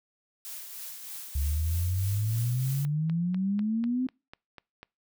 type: noise with tremolo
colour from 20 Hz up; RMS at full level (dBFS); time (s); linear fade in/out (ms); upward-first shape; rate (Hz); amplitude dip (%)
blue; -39; 0.45-2.85; 0; triangle; 3.2; 45
type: exponential sweep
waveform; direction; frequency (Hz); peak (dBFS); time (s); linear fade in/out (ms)
sine; up; 69.3 to 261.6; -25; 1.35-4.07; 5
type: click train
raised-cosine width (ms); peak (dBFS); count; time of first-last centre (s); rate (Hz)
0.3; -28; 9; 2.85-4.83; 4.04
effects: noise-tail reverb RT60 0.3 s tail -26 dB re dry